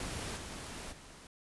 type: noise with level steps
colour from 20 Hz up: pink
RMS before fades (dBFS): -40 / -44 / -53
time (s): 0-1.27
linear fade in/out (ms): 2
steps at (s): 0.36 / 0.91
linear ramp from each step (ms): 20
effects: resampled to 24000 Hz